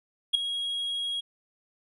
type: tone with ADSR envelope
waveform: triangle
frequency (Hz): 3296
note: G#7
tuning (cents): -14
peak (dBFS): -14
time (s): 0.33-1.21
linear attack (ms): 20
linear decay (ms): 4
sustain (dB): -13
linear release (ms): 15
effects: resampled to 24000 Hz